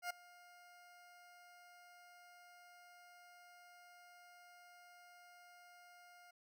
20% pulse tone with ADSR envelope, 708 Hz, F5, 23 cents sharp, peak -33 dBFS, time 0.02-6.31 s, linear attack 83 ms, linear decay 5 ms, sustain -22 dB, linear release 6 ms, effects none

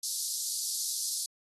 pink high-pass noise, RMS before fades -33 dBFS, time 0.03-1.26 s, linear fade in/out 5 ms, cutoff 4300 Hz, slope 48 dB/octave, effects AAC 32 kbps

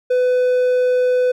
triangle tone, 501 Hz, B4, 25 cents sharp, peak -11 dBFS, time 0.1-1.32 s, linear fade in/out 10 ms, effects none

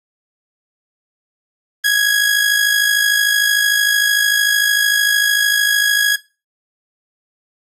sawtooth tone with amplitude modulation, 1661.2 Hz, G#6, in tune, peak -6 dBFS, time 1.84-6.16 s, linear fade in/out 10 ms, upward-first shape sine, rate 53.3 Hz, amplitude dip 50%, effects noise-tail reverb RT60 0.3 s tail -18 dB re dry + AAC 48 kbps

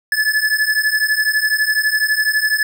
square beating tone pair, 1720 / 1732 Hz, A6 / A6, -40 / -28 cents, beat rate 12 Hz, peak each -18 dBFS, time 0.12-2.63 s, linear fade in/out 2 ms, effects none

